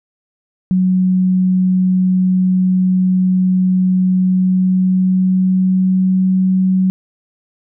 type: tone with pitch glide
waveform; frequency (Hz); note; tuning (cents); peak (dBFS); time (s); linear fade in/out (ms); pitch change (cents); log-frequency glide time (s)
sine; 184.9 to 187.16; F#3 to F#3; -1 to +20; -10; 0.71-6.9; 0; +21; 4.13-6.36
effects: none